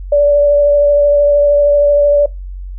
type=tone with vibrato; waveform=sine; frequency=579 Hz; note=D5; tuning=25 cents flat; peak=-6 dBFS; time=0.12-2.26 s; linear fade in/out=5 ms; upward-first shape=triangle; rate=13 Hz; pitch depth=15 cents each way; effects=noise-tail reverb RT60 0.2 s tail -21 dB re dry + added 46 Hz sine -23 dBFS peak until 2.78 s